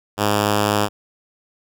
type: tone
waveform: 5% pulse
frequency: 103.83 Hz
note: G#2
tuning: in tune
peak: -5 dBFS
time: 0.17-0.89 s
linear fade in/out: 50 ms
effects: none